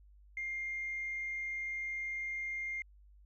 sine tone, 2113 Hz, C7, 16 cents sharp, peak -35 dBFS, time 0.37-2.82 s, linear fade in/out 2 ms, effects tanh soft clip ceiling -31 dBFS + added 50 Hz sine -57 dBFS peak until 3.25 s

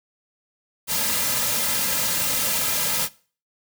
white noise with comb filter, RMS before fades -23 dBFS, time 0.87-3.09 s, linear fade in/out 50 ms, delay 2.7 ms, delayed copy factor -0.8, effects noise-tail reverb RT60 0.4 s tail -20 dB re dry

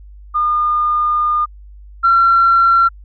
sine tone pair in turn, 1214 / 1362.7 Hz, D#6 / F6, -43 / -43 cents, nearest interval major second, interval 200 cents, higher second, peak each -12 / -7 dBFS, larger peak second, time 0.34-1.46 / 2.03-2.89 s, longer first, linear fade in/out 20 ms, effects tanh soft clip ceiling -3 dBFS + added 50 Hz sine -35 dBFS peak until 3.04 s

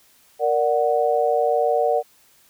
sine chord, Bb augmented, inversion none, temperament equal, 466.2 / 587.3 / 740 Hz, Bb4 / D5 / F#5, 0 / 0 / 0 cents, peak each -21 dBFS, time 0.39-2.03 s, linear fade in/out 50 ms, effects white hiss -56 dBFS RMS until 2.49 s

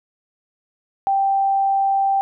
sine tone, 784 Hz, G5, in tune, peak -15 dBFS, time 1.07-2.21 s, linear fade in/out 0 ms, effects none

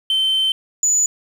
sine tone pair in turn, 3090 / 6937 Hz, G7 / A8, -26 / -26 cents, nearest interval octave + major second, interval 1400 cents, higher second, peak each -13 / -11 dBFS, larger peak second, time 0.1-0.52 / 0.83-1.06 s, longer first, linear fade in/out 2 ms, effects tanh soft clip ceiling -12 dBFS + 7-bit

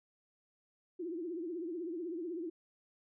sine tone with vibrato, 340 Hz, F4, 46 cents flat, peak -37 dBFS, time 0.99-2.5 s, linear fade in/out 10 ms, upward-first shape triangle, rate 16 Hz, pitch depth 160 cents each way, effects none

